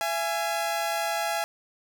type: tone pair together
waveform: sawtooth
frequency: 674.7 / 830.6 Hz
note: E5 / G#5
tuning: +40 / 0 cents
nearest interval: major third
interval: 360 cents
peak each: -25 dBFS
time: 0.01-1.44 s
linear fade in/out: 0 ms
effects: none